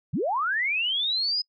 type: linear sweep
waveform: sine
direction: up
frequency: 104.5 to 5060 Hz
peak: -23 dBFS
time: 0.13-1.42 s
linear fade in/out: 10 ms
effects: noise-tail reverb RT60 0.1 s tail -26 dB re dry